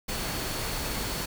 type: tone in noise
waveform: sine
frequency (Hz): 4419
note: C#8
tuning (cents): -6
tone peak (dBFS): -42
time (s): 0.08-1.26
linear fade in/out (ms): 10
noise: pink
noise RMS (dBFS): -32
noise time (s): 0.08-1.26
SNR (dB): -13
effects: none